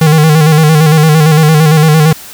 square tone with vibrato, 155.56 Hz, D#3, in tune, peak -4 dBFS, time 0.01-2.13 s, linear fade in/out 5 ms, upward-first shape square, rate 8.8 Hz, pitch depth 51 cents each way, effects white hiss -30 dBFS RMS until 2.33 s

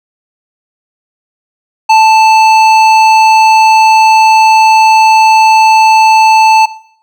sine tone with hard clipping, 880 Hz, A5, in tune, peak -4 dBFS, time 1.89-6.66 s, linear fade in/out 10 ms, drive 12 dB, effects noise-tail reverb RT60 0.6 s tail -17 dB re dry

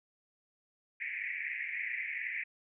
white band-pass noise, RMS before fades -38 dBFS, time 1-2.44 s, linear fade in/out 10 ms, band 1800 to 2400 Hz, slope 96 dB/octave, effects none

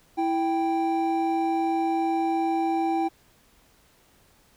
triangle tone pair together, 329.9 / 784 Hz, E4 / G5, +1 / 0 cents, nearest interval octave + minor third, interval 1499 cents, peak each -23 dBFS, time 0.17-3.09 s, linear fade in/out 20 ms, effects pink hiss -60 dBFS RMS until 4.56 s

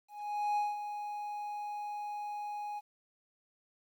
triangle tone with ADSR envelope, 830.6 Hz, G#5, in tune, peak -26 dBFS, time 0.08-2.81 s, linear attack 490 ms, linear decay 190 ms, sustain -9 dB, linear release 30 ms, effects 11-bit

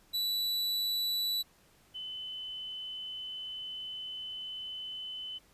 45% pulse / sine tone pair in turn, 3951 / 3027 Hz, B7 / F#7, 0 / +39 cents, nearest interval perfect fourth, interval 461 cents, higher first, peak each -30 / -38 dBFS, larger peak first, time 0.13-1.43 / 1.94-5.39 s, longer second, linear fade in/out 20 ms, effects pink hiss -64 dBFS RMS until 5.53 s + resampled to 32000 Hz

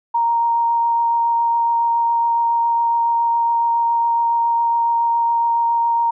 sine tone with vibrato, 932.3 Hz, A#5, in tune, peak -14 dBFS, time 0.14-6.11 s, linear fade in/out 10 ms, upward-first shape triangle, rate 7.2 Hz, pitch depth 9 cents each way, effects none

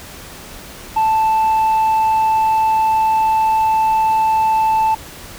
sine tone, 880 Hz, A5, in tune, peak -9 dBFS, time 0.96-4.95 s, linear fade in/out 10 ms, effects tanh soft clip ceiling -11 dBFS + pink hiss -35 dBFS RMS until 5.38 s

